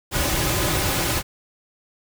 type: noise with comb filter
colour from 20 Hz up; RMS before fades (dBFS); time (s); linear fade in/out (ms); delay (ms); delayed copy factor
pink; -22; 0.11-1.23; 50; 4.4; -0.6
effects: none